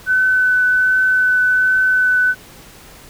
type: tone with vibrato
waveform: sine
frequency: 1508 Hz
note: F#6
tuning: 32 cents sharp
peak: -11 dBFS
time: 0.06-2.35 s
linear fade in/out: 50 ms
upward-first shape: triangle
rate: 1.3 Hz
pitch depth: 12 cents each way
effects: pink hiss -41 dBFS RMS until 3.09 s